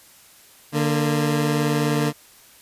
20% pulse tone pair together, 148 / 231.5 Hz, D3 / A#3, +14 / -12 cents, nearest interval minor sixth, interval 774 cents, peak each -15 / -20 dBFS, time 0.72-2.13 s, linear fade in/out 50 ms, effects white hiss -50 dBFS RMS until 2.61 s + resampled to 32000 Hz

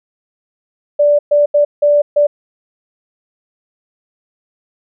sine tone bursts at uneven times, 585 Hz, D5, 7 cents flat, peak -7 dBFS, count 5, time 0.99-1.19 / 1.31-1.46 / 1.54-1.65 / 1.82-2.02 / 2.16-2.27 s, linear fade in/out 10 ms, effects none

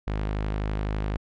sawtooth tone, 51.91 Hz, G#1, in tune, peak -22 dBFS, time 0.07-1.17 s, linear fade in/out 5 ms, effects low-pass 3000 Hz 12 dB/octave

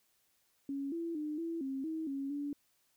sine tone with pitch steps, 277.5 / 335.2 / 301.9 / 332.3 / 268.7 / 319.3 / 274.8 / 287.5 Hz, C#4 / E4 / D4 / E4 / C4 / D#4 / C#4 / D4, +2 / +29 / +48 / +14 / +46 / +45 / -15 / -37 cents, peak -35 dBFS, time 0.69-2.53 s, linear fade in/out 2 ms, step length 230 ms, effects white hiss -74 dBFS RMS until 2.96 s

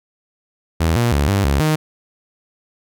sawtooth tone with pitch steps, 81.6 / 119 / 71.8 / 99.4 / 69.8 / 155 Hz, E2 / A#2 / D2 / G2 / C#2 / D#3, -17 / +36 / -39 / +25 / +13 / -6 cents, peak -10 dBFS, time 0.8-1.76 s, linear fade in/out 10 ms, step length 160 ms, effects none

